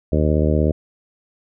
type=harmonic tone; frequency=76.5 Hz; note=D#2; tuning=29 cents flat; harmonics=1 / 2 / 3 / 4 / 5 / 6 / 7 / 8; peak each=-18 / -21 / -23 / -24 / -25 / -26 / -26 / -27 dBFS; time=0.12-0.72 s; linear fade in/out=5 ms; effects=none